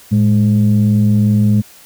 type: tone pair together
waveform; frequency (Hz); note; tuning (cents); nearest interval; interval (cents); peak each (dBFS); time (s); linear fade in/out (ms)
sine; 110.22 / 207.7; A2 / G#3; +3 / 0; major seventh; 1097; -10; 0.11-1.62; 20
effects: tanh soft clip ceiling -4 dBFS + white hiss -42 dBFS RMS until 1.85 s